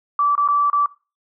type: tone with dropouts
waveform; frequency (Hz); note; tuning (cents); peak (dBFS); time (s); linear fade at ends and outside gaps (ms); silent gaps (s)
sine; 1159; D6; -23; -14; 0.19-0.86; 2; 0.353-0.378 / 0.477-0.486 / 0.7-0.73
effects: noise-tail reverb RT60 0.3 s tail -19 dB re dry